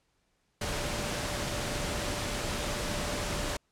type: tone in noise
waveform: sine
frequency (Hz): 587.3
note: D5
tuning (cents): 0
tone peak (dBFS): -41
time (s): 0.61-3.57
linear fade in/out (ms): 5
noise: pink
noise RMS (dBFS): -33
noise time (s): 0.61-3.57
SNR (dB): -11
effects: pink hiss -74 dBFS RMS until 3.71 s + low-pass 9000 Hz 12 dB/octave